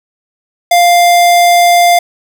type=tone; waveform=square; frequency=698.5 Hz; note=F5; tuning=in tune; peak=-5 dBFS; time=0.71-1.99 s; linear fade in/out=5 ms; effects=none